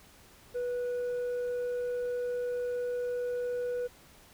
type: tone with tanh clipping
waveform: sine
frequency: 489.9 Hz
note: B4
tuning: 14 cents flat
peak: -31 dBFS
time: 0.54-3.88 s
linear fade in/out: 20 ms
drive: 3 dB
effects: pink hiss -57 dBFS RMS until 4.33 s